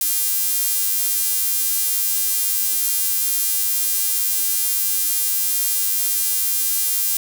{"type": "tone with high-pass filter", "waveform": "sawtooth", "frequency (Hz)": 400.2, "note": "G4", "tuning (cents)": 36, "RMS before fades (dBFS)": -20, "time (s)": [0.01, 7.17], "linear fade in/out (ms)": 2, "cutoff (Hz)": 11000, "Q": 0.56, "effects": []}